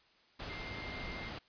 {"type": "tone in noise", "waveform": "sine", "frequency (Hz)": 2100, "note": "C7", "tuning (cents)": 6, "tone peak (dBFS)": -46, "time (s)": [0.49, 1.29], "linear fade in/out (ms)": 10, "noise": "pink", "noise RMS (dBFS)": -43, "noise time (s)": [0.39, 1.39], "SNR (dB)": -6, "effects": ["white hiss -67 dBFS RMS until 1.48 s", "resampled to 11025 Hz"]}